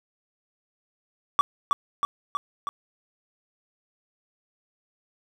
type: tone with echo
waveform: triangle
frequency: 1147 Hz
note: D6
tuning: 41 cents flat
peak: -13 dBFS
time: 1.39-1.41 s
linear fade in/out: 0 ms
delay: 320 ms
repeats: 4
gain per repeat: -3 dB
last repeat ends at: 2.69 s
effects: none